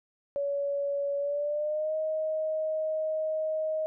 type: tone with pitch glide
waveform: sine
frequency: 565 to 626.9 Hz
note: C#5 to D#5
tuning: +33 to +13 cents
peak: -27 dBFS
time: 0.36-3.86 s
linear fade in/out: 0 ms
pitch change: +180 cents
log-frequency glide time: 1.18-1.95 s
effects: none